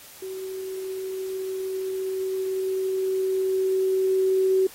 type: tone with level ramp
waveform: sine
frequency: 379 Hz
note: F#4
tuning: 42 cents sharp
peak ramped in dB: -31 to -17 dBFS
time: 0.22-4.67 s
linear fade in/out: 5 ms
effects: white hiss -46 dBFS RMS until 4.74 s + AAC 48 kbps